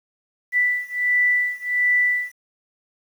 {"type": "beating tone pair", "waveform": "sine", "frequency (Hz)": [1975.5, 1976.9], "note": ["B6", "B6"], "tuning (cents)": [0, 1], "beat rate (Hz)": 1.4, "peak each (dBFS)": [-20, -21], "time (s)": [0.52, 2.33], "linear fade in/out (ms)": 50, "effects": ["8-bit"]}